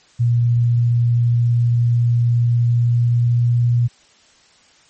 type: tone with pitch glide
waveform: sine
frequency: 119.1 to 120.07 Hz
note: A#2 to B2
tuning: +38 to -48 cents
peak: -12 dBFS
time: 0.19-3.88 s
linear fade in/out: 20 ms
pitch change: +14 cents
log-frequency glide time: 2.66-3.63 s
effects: white hiss -52 dBFS RMS until 4.89 s + MP3 32 kbps